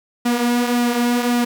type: tone with flanger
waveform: sawtooth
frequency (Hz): 241.3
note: B3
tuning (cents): -40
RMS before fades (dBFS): -18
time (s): 0.25-1.45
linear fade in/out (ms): 10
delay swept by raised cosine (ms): 1.8 to 6.7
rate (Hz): 1.8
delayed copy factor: -0.5
effects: 7-bit